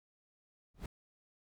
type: noise with exponential growth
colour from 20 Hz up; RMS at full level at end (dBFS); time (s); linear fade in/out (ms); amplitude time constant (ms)
brown; -34; 0.74-0.86; 5; 26
effects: none